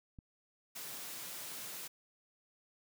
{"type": "click", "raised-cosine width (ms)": 5, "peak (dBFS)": -38, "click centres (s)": 0.188}
{"type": "high-pass noise", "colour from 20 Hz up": "white", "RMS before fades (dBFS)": -45, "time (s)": [0.75, 1.88], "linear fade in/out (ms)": 10, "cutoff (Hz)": 110, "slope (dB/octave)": 96}
{"effects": []}